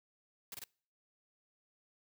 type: noise bursts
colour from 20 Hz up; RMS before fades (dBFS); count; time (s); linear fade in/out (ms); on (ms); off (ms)
white; -45; 3; 0.52-0.64; 2; 24; 24
effects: noise-tail reverb RT60 0.5 s tail -26 dB re dry